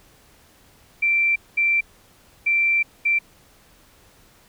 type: tone bursts at uneven times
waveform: sine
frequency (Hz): 2349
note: D7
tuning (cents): 0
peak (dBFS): -16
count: 4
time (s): 1.02-1.36 / 1.57-1.81 / 2.46-2.83 / 3.05-3.19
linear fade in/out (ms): 10
effects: pink hiss -54 dBFS RMS until 4.48 s